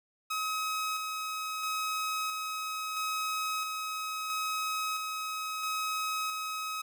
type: tone with tremolo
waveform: sawtooth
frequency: 1273 Hz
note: D#6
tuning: 39 cents sharp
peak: -27 dBFS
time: 0.3-6.82 s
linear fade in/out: 10 ms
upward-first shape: square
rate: 0.75 Hz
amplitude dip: 30%
effects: none